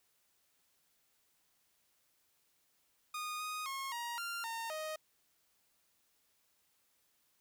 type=tone with pitch steps; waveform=sawtooth; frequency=1231 / 1244 / 1083 / 946 / 1390 / 914 / 624 Hz; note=D#6 / D#6 / C#6 / A#5 / F6 / A#5 / D#5; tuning=-19 / -1 / -41 / +25 / -9 / -34 / +5 cents; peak=-35 dBFS; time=3.14-4.96 s; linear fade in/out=5 ms; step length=260 ms; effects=white hiss -75 dBFS RMS until 7.4 s